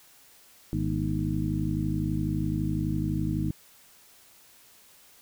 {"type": "harmonic tone with a mistuned harmonic", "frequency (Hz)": 51.91, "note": "G#1", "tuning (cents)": 0, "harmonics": [1, 2, 3, 4, 5, 6], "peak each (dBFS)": [-34, -32, -30, -35, -35, -32], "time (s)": [0.73, 3.51], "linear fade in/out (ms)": 0, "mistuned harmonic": 5, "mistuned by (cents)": -120, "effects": ["white hiss -56 dBFS RMS until 5.21 s"]}